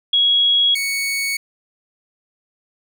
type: tone pair in turn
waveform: sine / sawtooth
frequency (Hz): 3322 / 2223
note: G#7 / C#7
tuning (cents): 0 / +4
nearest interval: perfect fifth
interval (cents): 696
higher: first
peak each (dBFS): -12 / -16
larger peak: first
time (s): 0.13-0.75 / 0.75-1.37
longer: neither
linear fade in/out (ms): 5
effects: none